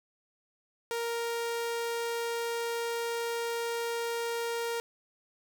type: tone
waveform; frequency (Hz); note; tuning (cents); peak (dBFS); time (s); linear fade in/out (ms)
sawtooth; 466.6; A#4; +2; -27; 0.91-4.8; 0
effects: none